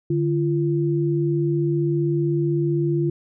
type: tone pair together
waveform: sine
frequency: 147.41 / 342 Hz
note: D3 / F4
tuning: +7 / -36 cents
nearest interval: octave + minor third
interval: 1457 cents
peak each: -21 dBFS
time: 0.1-3.1 s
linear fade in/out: 5 ms
effects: none